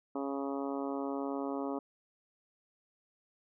harmonic tone, 138.59 Hz, C#3, in tune, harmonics 2 / 3 / 4 / 5 / 6 / 7 / 8 / 9, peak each -36 / -40 / -42 / -44 / -46 / -47 / -48 / -49 dBFS, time 0.15-1.79 s, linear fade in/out 5 ms, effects none

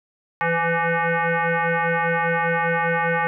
sine tone with frequency modulation, 500 Hz, B4, 21 cents sharp, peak -18 dBFS, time 0.41-3.27 s, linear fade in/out 0 ms, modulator 335 Hz, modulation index 4.7, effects none

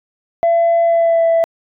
sine tone with pitch glide, 675 to 663.4 Hz, E5 to E5, +41 to +11 cents, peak -8 dBFS, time 0.43-1.44 s, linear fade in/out 0 ms, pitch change -30 cents, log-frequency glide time 0.84-1.25 s, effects tanh soft clip ceiling -8 dBFS

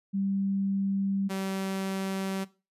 sine / sawtooth tone pair in turn, 196 / 192.41 Hz, G3 / G3, 0 / -32 cents, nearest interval unison, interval 32 cents, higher first, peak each -26 dBFS, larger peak neither, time 0.13-1.29 / 1.29-2.45 s, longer neither, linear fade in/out 20 ms, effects noise-tail reverb RT60 0.3 s tail -18 dB re dry + resampled to 32000 Hz

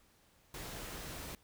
pink noise, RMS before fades -45 dBFS, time 0.54-1.35 s, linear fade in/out 2 ms, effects pink hiss -68 dBFS RMS until 1.43 s

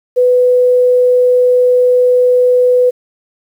sine tone, 497.7 Hz, B4, 13 cents sharp, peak -6 dBFS, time 0.16-2.91 s, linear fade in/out 20 ms, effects 7-bit

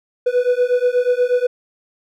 triangle beating tone pair, 490 / 498.3 Hz, B4 / B4, -14 / +15 cents, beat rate 8.3 Hz, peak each -15 dBFS, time 0.26-1.47 s, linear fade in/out 10 ms, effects none

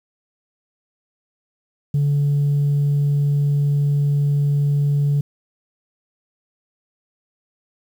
sine tone, 143.7 Hz, D3, 37 cents flat, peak -13 dBFS, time 1.94-5.21 s, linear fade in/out 5 ms, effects tanh soft clip ceiling -13 dBFS + 8-bit

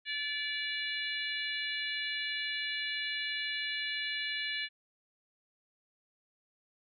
harmonic tone, 579 Hz, D5, 25 cents flat, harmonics 3 / 4 / 5 / 6 / 7, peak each -38 / -39 / -40 / -41 / -41 dBFS, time 0.05-4.69 s, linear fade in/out 50 ms, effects none

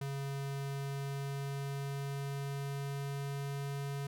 square tone with pitch glide, 138.59 to 140.12 Hz, C#3 to C#3, 0 to +19 cents, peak -37 dBFS, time 0.01-4.07 s, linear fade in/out 5 ms, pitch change +19 cents, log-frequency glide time 0.21-3.75 s, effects none

